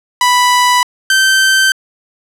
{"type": "tone pair in turn", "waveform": "sawtooth", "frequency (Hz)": [987.8, 1551.5], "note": ["B5", "G6"], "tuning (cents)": [0, -18], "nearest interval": "minor sixth", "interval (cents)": 782, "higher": "second", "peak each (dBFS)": -4, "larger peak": "neither", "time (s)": [[0.21, 0.83], [1.1, 1.72]], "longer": "neither", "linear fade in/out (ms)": 2, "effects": ["low-pass 11000 Hz 12 dB/octave"]}